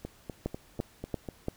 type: two click trains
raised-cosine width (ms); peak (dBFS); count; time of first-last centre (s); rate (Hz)
2; -17 / -23; 4 / 6; 0.46-1.484 / 0.05-1.288; 2.93 / 4.04
effects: pink hiss -59 dBFS RMS until 1.56 s